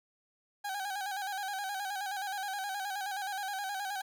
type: tone with vibrato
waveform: 30% pulse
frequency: 790 Hz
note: G5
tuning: 13 cents sharp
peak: -32 dBFS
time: 0.64-4.02 s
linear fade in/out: 10 ms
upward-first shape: square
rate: 9.5 Hz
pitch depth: 61 cents each way
effects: none